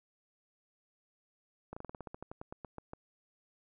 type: slowing click train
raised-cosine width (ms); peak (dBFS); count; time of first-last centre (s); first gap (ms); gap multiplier
1; -29; 16; 1.73-2.934; 35; 1.11
effects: none